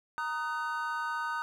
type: chord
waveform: triangle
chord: D# minor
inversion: second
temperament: equal with one note detuned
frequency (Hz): 932.3 / 1244.5 / 1508.5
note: A#5 / D#6 / F#6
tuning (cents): 0 / 0 / +33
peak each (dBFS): -34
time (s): 0.18-1.42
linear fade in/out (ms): 0
effects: none